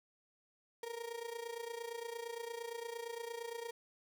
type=tone with amplitude modulation; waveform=35% pulse; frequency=466.2 Hz; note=A#4; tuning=in tune; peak=-37 dBFS; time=0.83-3.71 s; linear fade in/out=2 ms; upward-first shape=sine; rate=28.7 Hz; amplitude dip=75%; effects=none